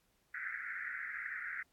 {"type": "band-pass noise", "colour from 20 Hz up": "white", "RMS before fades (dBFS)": -42, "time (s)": [0.34, 1.63], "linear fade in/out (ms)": 5, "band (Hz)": [1400, 2100], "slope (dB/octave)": 96, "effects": ["pink hiss -75 dBFS RMS until 1.72 s", "AAC 64 kbps"]}